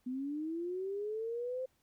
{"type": "linear sweep", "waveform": "sine", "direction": "up", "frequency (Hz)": [246.9, 523.3], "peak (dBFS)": -35, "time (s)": [0.06, 1.66], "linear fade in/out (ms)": 10, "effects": ["pink hiss -75 dBFS RMS until 1.82 s"]}